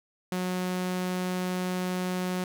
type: tone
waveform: sawtooth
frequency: 182.5 Hz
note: F#3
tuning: 24 cents flat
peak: -24 dBFS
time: 0.32-2.44 s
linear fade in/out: 2 ms
effects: none